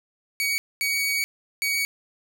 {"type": "tone bursts at uneven times", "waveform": "sawtooth", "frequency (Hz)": 2252, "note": "C#7", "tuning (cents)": 27, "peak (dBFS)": -19, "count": 3, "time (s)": [[0.4, 0.58], [0.81, 1.24], [1.62, 1.85]], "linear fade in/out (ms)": 0, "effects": []}